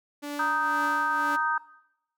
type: tone with tremolo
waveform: sawtooth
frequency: 290.3 Hz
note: D4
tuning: 20 cents flat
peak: -27 dBFS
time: 0.22-1.37 s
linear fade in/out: 20 ms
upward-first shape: triangle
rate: 2 Hz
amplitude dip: 70%
type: harmonic tone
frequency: 311.1 Hz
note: D#4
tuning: in tune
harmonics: 3 / 4 / 5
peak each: -28 / -28 / -28 dBFS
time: 0.39-1.58 s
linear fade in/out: 5 ms
effects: noise-tail reverb RT60 0.8 s tail -19 dB re dry